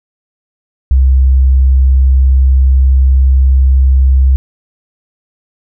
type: tone with pitch glide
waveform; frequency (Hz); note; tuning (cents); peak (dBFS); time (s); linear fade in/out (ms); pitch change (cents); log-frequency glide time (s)
sine; 65.6 to 65.98; C2 to C2; +5 to +15; -4; 0.91-4.36; 0; +10; 1.07-3.53
effects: none